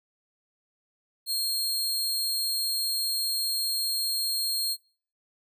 sawtooth tone, 4235 Hz, C8, 20 cents sharp, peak -23 dBFS, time 1.26-4.77 s, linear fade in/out 50 ms, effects noise-tail reverb RT60 0.5 s tail -26 dB re dry

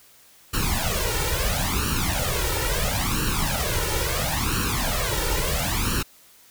pink noise with flanger, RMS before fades -24 dBFS, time 0.53-6.03 s, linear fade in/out 10 ms, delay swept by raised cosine 0.7 to 2.2 ms, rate 0.74 Hz, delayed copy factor +0.9, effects white hiss -53 dBFS RMS until 6.5 s

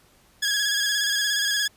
15% pulse tone with vibrato, 1661.2 Hz, G#6, in tune, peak -15 dBFS, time 0.42-1.68 s, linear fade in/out 10 ms, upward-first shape square, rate 17 Hz, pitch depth 32 cents each way, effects pink hiss -58 dBFS RMS until 1.76 s + resampled to 32000 Hz

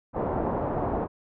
white low-pass noise, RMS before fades -28 dBFS, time 0.13-1.08 s, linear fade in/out 50 ms, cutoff 860 Hz, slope 24 dB/octave, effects none

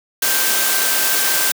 sine tone in noise, 1564 Hz, G6, 4 cents flat, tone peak -25 dBFS, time 0.22-1.52 s, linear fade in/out 5 ms, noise white, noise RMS -17 dBFS, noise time 0.22-1.52 s, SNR -11 dB, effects high-pass 300 Hz 12 dB/octave

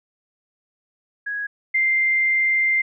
sine tone pair in turn, 1661.2 / 2093 Hz, G#6 / C7, 0 / 0 cents, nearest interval major third, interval 400 cents, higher second, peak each -24 / -16 dBFS, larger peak second, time 1.26-1.47 / 1.74-2.82 s, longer second, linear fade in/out 10 ms, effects none

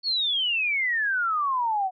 sine exponential sweep, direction down, 4485 to 730 Hz, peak -22 dBFS, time 0.03-1.91 s, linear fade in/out 50 ms, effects none

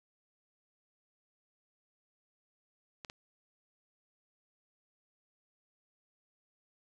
clicks, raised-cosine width 0.2 ms, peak -26 / -28 dBFS, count 2, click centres 3.048 / 3.099 s, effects none

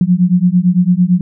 sine beating tone pair, 174.9 / 183.8 Hz, F3 / F#3, +3 / -11 cents, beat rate 8.9 Hz, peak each -11 dBFS, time 0.01-1.21 s, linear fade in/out 2 ms, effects none

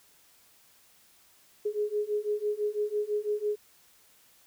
sine beating tone pair, 415.3 / 421.3 Hz, G#4 / G#4, 0 / +25 cents, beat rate 6 Hz, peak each -31 / -30 dBFS, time 1.65-3.56 s, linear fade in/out 10 ms, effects white hiss -61 dBFS RMS until 4.46 s

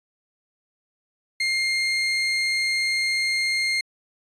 30% pulse tone, 2119 Hz, C7, 21 cents sharp, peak -18 dBFS, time 1.4-3.81 s, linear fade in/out 5 ms, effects resampled to 22050 Hz

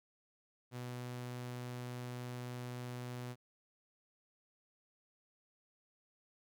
sawtooth tone, 123.47 Hz, B2, in tune, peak -38 dBFS, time 0.71-3.36 s, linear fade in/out 50 ms, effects none

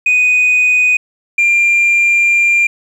sine tone pair in turn, 2489 / 2388 Hz, D#7 / D7, 0 / +28 cents, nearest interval minor second, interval 72 cents, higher first, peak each -6 dBFS, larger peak neither, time 0.06-0.97 / 1.38-2.67 s, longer second, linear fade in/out 5 ms, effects tanh soft clip ceiling -6 dBFS + 7-bit

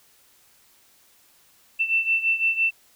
sine beating tone pair, 2674 / 2679.9 Hz, E7 / E7, +24 / +28 cents, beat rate 5.9 Hz, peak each -21 / -25 dBFS, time 1.79-2.71 s, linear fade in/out 20 ms, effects white hiss -58 dBFS RMS until 2.95 s

